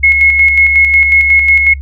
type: tone with tremolo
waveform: sine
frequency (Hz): 2174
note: C#7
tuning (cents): -34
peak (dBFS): -3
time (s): 0.03-1.74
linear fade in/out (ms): 10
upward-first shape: square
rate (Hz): 5.5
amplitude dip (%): 40
effects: noise-tail reverb RT60 0.1 s tail -20 dB re dry + added 69 Hz sine -20 dBFS peak until 1.81 s